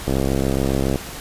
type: click train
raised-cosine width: 2 ms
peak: -7 dBFS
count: 60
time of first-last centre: 0.08-0.958 s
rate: 67.2 Hz
effects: pink hiss -33 dBFS RMS until 1.2 s + resampled to 32000 Hz